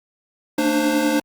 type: tone cluster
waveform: square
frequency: 227.1 / 289.3 / 299.6 / 526 Hz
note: A#3 / D4 / D4 / C5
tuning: -45 / -26 / +35 / +9 cents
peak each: -26 / -27 / -20 / -24 dBFS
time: 0.58-1.2 s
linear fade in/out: 5 ms
effects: Opus 48 kbps